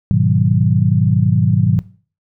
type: chord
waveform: sine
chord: G# minor seventh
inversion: none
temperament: equal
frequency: 103.83 / 123.47 / 155.56 / 185 Hz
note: G#2 / B2 / D#3 / F#3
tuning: 0 / 0 / 0 / 0 cents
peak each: -16 dBFS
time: 0.11-1.79 s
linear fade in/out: 0 ms
effects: noise-tail reverb RT60 0.4 s tail -18 dB re dry